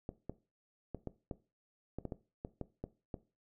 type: clicks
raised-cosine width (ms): 2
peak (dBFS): -26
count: 12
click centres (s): 0.091 / 0.296 / 0.947 / 1.073 / 1.312 / 1.986 / 2.053 / 2.122 / 2.449 / 2.613 / 2.84 / 3.142
effects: noise-tail reverb RT60 0.3 s tail -17 dB re dry